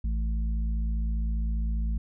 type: harmonic tone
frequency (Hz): 55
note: A1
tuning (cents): 0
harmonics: 1 / 3 / 4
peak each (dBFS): -25 / -40 / -40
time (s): 0.04-1.98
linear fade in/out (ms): 5
effects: none